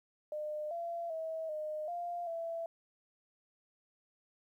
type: tone with pitch steps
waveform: sine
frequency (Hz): 605 / 681 / 644 / 613 / 697 / 666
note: D#5 / F5 / E5 / D#5 / F5 / E5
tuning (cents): -49 / -44 / -41 / -26 / -4 / +18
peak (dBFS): -36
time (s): 0.32-2.66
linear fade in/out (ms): 2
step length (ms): 390
effects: 12-bit